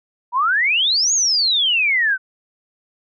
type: exponential two-way sweep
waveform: sine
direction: up then down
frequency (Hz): 932.3 to 6800 to 1485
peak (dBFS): -14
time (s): 0.32-2.18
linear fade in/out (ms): 50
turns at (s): 1.13
effects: none